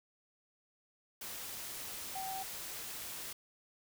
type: tone in noise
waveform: sine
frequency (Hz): 766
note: G5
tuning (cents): -40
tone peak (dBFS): -39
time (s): 2.15-2.43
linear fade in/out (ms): 5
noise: white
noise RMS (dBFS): -44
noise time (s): 1.21-3.33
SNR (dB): +2
effects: none